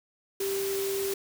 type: tone in noise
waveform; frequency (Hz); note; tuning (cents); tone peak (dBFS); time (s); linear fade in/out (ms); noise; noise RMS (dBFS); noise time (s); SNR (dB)
sine; 392.1; G4; 0; -28; 0.4-1.14; 5; white; -36; 0.4-1.14; +5
effects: none